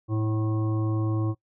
harmonic tone, 108.9 Hz, A2, 17 cents flat, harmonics 1 / 3 / 5 / 7 / 9 / 10, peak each -24 / -29 / -40 / -45 / -50 / -41 dBFS, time 0.08-1.35 s, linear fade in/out 50 ms, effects noise-tail reverb RT60 0.1 s tail -22 dB re dry

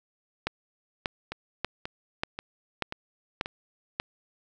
two click trains, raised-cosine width 0.3 ms, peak -11 / -18 dBFS, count 7 / 5, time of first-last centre 0.47-3.999 / 1.32-3.459 s, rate 1.7 / 1.87 Hz, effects none

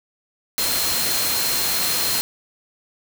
sine tone in noise, 4186 Hz, C8, in tune, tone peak -26 dBFS, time 0.58-2.21 s, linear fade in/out 0 ms, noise white, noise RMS -22 dBFS, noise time 0.58-2.21 s, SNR -7 dB, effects none

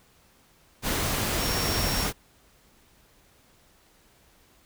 sine tone in noise, 5530 Hz, F8, 18 cents flat, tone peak -32 dBFS, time 1.38-2.08 s, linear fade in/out 50 ms, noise pink, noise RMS -27 dBFS, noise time 0.82-2.13 s, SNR -8 dB, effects pink hiss -60 dBFS RMS until 4.65 s

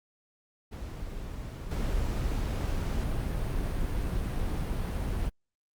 brown noise with level steps, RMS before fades -38 / -30 dBFS, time 0.71-5.3 s, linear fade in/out 20 ms, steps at 1.71 s, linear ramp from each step 2 ms, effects Opus 48 kbps

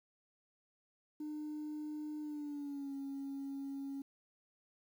sine tone with pitch glide, 302.3 to 275.6 Hz, D#4 to C#4, -50 to -10 cents, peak -38 dBFS, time 1.2-4.02 s, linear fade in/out 5 ms, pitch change -160 cents, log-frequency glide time 2.21-2.94 s, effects tanh soft clip ceiling -38 dBFS + 11-bit

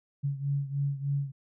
sine beating tone pair, 139.7 / 143 Hz, C#3 / D3, +14 / -46 cents, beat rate 3.3 Hz, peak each -29 / -33 dBFS, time 0.23-1.32 s, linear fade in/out 20 ms, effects none

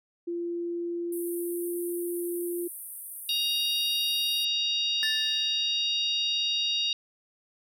sine tone with pitch glide, 344 to 348.2 Hz, F4 to F4, -26 to -5 cents, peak -29 dBFS, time 0.27-2.68 s, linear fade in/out 10 ms, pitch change +21 cents, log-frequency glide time 1.06-1.72 s
pink band-pass noise, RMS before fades -41 dBFS, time 1.12-4.45 s, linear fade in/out 5 ms, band 9000 to 15000 Hz, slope 96 dB/octave
harmonic tone, 939 Hz, A#5, 12 cents sharp, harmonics 3 / 4 / 5 / 6, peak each -30 / -27 / -35 / -42 dBFS, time 3.29-6.93 s, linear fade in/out 2 ms
square tone with exponential decay, 1760 Hz, A6, in tune, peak -28 dBFS, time 5.03-5.86 s, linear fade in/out 0 ms, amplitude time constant 180 ms
effects none

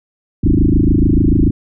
sine tone with frequency modulation, 117.3 Hz, A#2, 11 cents sharp, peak -8 dBFS, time 0.43-1.51 s, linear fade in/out 10 ms, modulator 26.9 Hz, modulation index 7.8, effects none

